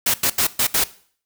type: noise bursts at uneven times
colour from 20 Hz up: white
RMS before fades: -18 dBFS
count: 5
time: 0.06-0.14 / 0.23-0.3 / 0.38-0.47 / 0.59-0.67 / 0.74-0.84 s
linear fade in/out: 5 ms
effects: noise-tail reverb RT60 0.5 s tail -18 dB re dry